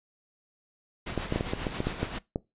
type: noise with tremolo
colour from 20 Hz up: pink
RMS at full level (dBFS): -34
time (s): 1.06-2.19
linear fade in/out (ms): 10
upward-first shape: sine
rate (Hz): 7.5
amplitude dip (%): 50
type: clicks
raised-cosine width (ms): 2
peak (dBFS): -14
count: 10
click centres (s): 1.177 / 1.324 / 1.36 / 1.409 / 1.535 / 1.668 / 1.804 / 1.87 / 2.03 / 2.359
effects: noise-tail reverb RT60 0.2 s tail -21 dB re dry + resampled to 8000 Hz